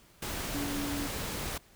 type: tone in noise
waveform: sine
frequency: 285.7 Hz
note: D4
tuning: 48 cents flat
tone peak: -34 dBFS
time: 0.54-1.07 s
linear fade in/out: 5 ms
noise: pink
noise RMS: -36 dBFS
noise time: 0.22-1.58 s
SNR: -1 dB
effects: pink hiss -60 dBFS RMS until 1.75 s